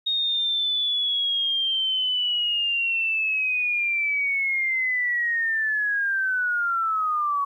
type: linear sweep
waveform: sine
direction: down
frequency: 3729 to 1118 Hz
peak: -21 dBFS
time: 0.06-7.45 s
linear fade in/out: 10 ms
effects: 10-bit